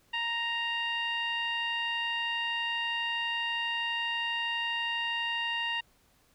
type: tone with low-pass filter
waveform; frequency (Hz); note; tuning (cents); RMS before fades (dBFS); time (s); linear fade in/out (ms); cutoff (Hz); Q
15% pulse; 932.3; A#5; 0; -32; 0.13-5.81; 10; 2700; 2.6
effects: pink hiss -66 dBFS RMS until 6.34 s